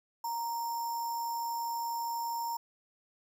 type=tone with sample-and-hold; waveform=sine; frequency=932.3 Hz; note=A#5; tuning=in tune; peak=-32 dBFS; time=0.24-2.57 s; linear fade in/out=5 ms; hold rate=6300 Hz; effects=none